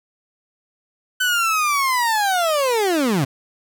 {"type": "linear sweep", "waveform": "30% pulse", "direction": "down", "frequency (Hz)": [1517, 123.47], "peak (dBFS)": -14, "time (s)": [1.2, 3.25], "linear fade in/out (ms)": 10, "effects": []}